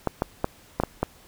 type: clicks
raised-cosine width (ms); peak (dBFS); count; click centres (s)
1; -8; 6; 0.073 / 0.221 / 0.444 / 0.8 / 0.836 / 1.03
effects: pink hiss -53 dBFS RMS until 1.27 s